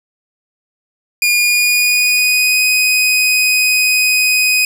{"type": "tone with pitch glide", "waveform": "sawtooth", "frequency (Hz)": [2429, 2503], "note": ["D#7", "D#7"], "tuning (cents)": [-42, 10], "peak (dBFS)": -7, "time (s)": [1.22, 4.65], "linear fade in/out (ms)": 2, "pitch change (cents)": 52, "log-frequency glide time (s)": [1.34, 2.62], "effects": []}